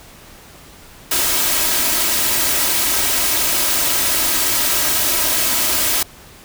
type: noise with comb filter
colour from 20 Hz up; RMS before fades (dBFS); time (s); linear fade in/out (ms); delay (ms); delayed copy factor
white; -17; 1.11-6.03; 5; 3.1; +0.5
effects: pink hiss -42 dBFS RMS until 6.44 s